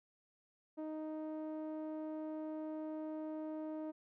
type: tone with low-pass filter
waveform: sawtooth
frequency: 311.1 Hz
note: D#4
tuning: in tune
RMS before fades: -43 dBFS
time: 0.77-3.92 s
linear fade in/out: 20 ms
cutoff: 670 Hz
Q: 1.2
effects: none